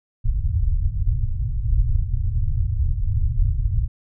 pink low-pass noise, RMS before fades -20 dBFS, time 0.24-3.88 s, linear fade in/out 20 ms, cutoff 120 Hz, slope 48 dB/octave, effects none

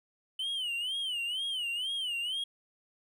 triangle tone with vibrato, 3006 Hz, F#7, 27 cents sharp, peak -30 dBFS, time 0.39-2.44 s, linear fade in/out 5 ms, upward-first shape sine, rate 2.1 Hz, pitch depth 150 cents each way, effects none

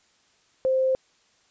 sine tone, 523.3 Hz, C5, in tune, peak -19 dBFS, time 0.65-0.95 s, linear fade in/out 0 ms, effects white hiss -63 dBFS RMS until 1.5 s + resampled to 16000 Hz

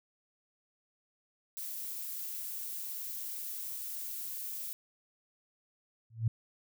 violet noise, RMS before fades -40 dBFS, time 1.57-4.73 s, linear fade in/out 0 ms
sine tone with exponential growth, 113.4 Hz, A#2, 47 cents flat, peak -22 dBFS, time 6.1-6.28 s, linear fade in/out 5 ms, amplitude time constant 39 ms
effects none

